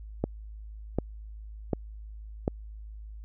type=click train; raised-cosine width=2 ms; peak=-12 dBFS; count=4; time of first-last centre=0.24-2.479 s; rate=1.34 Hz; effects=added 53 Hz sine -40 dBFS peak until 3.24 s